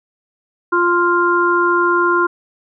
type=harmonic tone; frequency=349.2 Hz; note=F4; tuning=in tune; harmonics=1 / 3 / 4; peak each=-16 / -16 / -16 dBFS; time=0.72-2.27 s; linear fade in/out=10 ms; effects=none